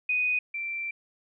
sine tone pair in turn, 2489 / 2349 Hz, D#7 / D7, 0 / 0 cents, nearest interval minor second, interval 100 cents, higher first, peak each -23 / -30 dBFS, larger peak first, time 0.09-0.39 / 0.54-0.91 s, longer second, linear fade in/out 5 ms, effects none

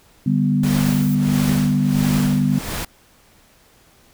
sine chord, G major, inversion second, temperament equal, 146.83 / 196 / 246.9 Hz, D3 / G3 / B3, 0 / 0 / 0 cents, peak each -19 dBFS, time 0.26-2.59 s, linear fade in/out 5 ms
pink noise with tremolo, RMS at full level -26 dBFS, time 0.63-2.85 s, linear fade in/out 5 ms, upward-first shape sine, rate 1.5 Hz, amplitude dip 80%
violet noise, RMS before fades -35 dBFS, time 0.86-1.15 s, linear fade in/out 2 ms
effects pink hiss -53 dBFS RMS until 4.13 s

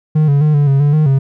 triangle tone with pitch steps, 154.2 / 141.8 / 152 / 144.8 / 137.5 / 145.2 / 154 / 135.7 Hz, D#3 / C#3 / D#3 / D3 / C#3 / D3 / D#3 / C#3, -15 / +40 / -40 / -24 / -14 / -19 / -17 / -36 cents, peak -6 dBFS, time 0.15-1.19 s, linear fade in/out 10 ms, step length 130 ms, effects none

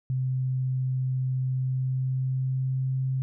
sine tone with pitch glide, 129.6 to 131.49 Hz, C3 to C3, -16 to +9 cents, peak -24 dBFS, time 0.1-3.22 s, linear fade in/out 0 ms, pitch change +25 cents, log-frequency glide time 1.5-2.98 s, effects none

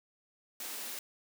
white high-pass noise, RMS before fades -41 dBFS, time 0.6-0.99 s, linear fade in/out 2 ms, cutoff 210 Hz, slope 48 dB/octave, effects none

